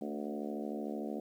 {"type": "harmonic tone with a mistuned harmonic", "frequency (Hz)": 73.3, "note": "D2", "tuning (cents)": -3, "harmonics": [3, 4, 5, 6, 7, 8, 9, 10], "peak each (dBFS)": [-40, -42, -44, -46, -47, -48, -49, -50], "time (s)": [0.01, 1.2], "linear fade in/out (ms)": 5, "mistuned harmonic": 4, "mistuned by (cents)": -27, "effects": ["11-bit"]}